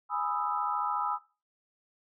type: chord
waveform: sine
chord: E major seventh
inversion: first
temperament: equal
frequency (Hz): 830.6 / 987.8 / 1244.5 / 1318.5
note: G#5 / B5 / D#6 / E6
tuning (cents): 0 / 0 / 0 / 0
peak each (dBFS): -34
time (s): 0.09-1.19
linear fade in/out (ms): 50
effects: noise-tail reverb RT60 0.3 s tail -18 dB re dry